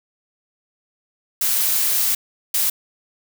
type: noise bursts at uneven times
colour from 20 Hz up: blue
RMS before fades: -19 dBFS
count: 2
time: 1.41-2.15 / 2.54-2.7 s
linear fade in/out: 5 ms
effects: none